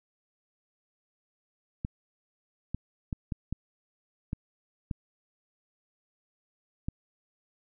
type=clicks; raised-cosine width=5 ms; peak=-19 dBFS; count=8; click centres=1.849 / 2.746 / 3.128 / 3.322 / 3.526 / 4.331 / 4.912 / 6.885 s; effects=none